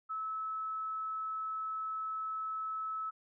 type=tone; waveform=sine; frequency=1300 Hz; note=E6; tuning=24 cents flat; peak=-35 dBFS; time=0.09-3.11 s; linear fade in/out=20 ms; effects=none